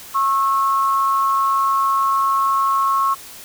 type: tone pair together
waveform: sine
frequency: 1091 / 1317.7 Hz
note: C#6 / E6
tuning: -28 / -1 cents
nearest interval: minor third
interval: 327 cents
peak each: -15 / -23 dBFS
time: 0.14-3.15 s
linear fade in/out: 20 ms
effects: white hiss -38 dBFS RMS until 3.44 s